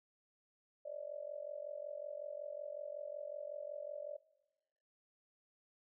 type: tone with amplitude modulation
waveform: sine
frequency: 587.3 Hz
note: D5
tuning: in tune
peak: -38 dBFS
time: 0.85-4.17 s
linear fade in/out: 10 ms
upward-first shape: sine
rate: 45.4 Hz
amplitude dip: 90%
effects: noise-tail reverb RT60 1.0 s tail -20 dB re dry